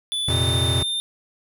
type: tone with pitch glide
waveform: square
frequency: 3476 to 3609 Hz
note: A7 to A7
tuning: -22 to +43 cents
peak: -23 dBFS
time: 0.12-1 s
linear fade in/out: 0 ms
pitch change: +65 cents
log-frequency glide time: 0.28-0.34 s
type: chord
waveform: square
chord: F suspended fourth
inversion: none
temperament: equal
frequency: 87.31 / 116.54 / 130.81 Hz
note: F2 / Bb2 / C3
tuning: 0 / 0 / 0 cents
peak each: -24 / -25 / -27 dBFS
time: 0.28-0.83 s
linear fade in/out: 5 ms
effects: none